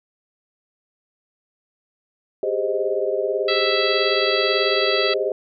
sine chord, Ab major seventh, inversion third, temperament equal with one note detuned, 392 / 410.3 / 523.3 / 622.3 Hz, G4 / Ab4 / C5 / Eb5, 0 / -21 / 0 / 0 cents, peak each -25 dBFS, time 2.43-5.32 s, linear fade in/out 2 ms
harmonic tone, 660 Hz, E5, 2 cents sharp, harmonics 2 / 3 / 4 / 5 / 6 / 7, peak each -27 / -27 / -27 / -27 / -27 / -27 dBFS, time 3.48-5.14 s, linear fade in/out 5 ms
effects none

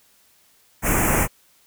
pink band-stop noise, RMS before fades -19 dBFS, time 0.82-1.28 s, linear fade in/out 50 ms, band 2600 to 6400 Hz, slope 48 dB/octave, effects white hiss -58 dBFS RMS until 1.66 s

